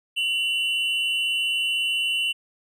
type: tone pair together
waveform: triangle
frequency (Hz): 2754 / 2974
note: F7 / F#7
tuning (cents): -25 / +8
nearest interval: minor second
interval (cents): 133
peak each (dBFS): -23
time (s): 0.16-2.33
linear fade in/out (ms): 20
effects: none